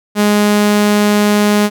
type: tone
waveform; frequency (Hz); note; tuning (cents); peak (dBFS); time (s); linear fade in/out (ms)
sawtooth; 207.7; G#3; 0; -5; 0.15-1.7; 50
effects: none